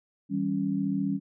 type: chord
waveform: sine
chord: C# diminished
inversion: first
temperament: equal with one note detuned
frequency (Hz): 161.42 / 196 / 277.2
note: E3 / G3 / C#4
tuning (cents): -36 / 0 / 0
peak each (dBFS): -34 / -28 / -29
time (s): 0.29-1.2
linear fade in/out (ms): 50
effects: none